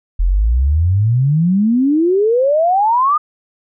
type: exponential sweep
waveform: sine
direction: up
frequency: 40.56 to 1244.5 Hz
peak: -10 dBFS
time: 0.19-3.18 s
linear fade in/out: 10 ms
effects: none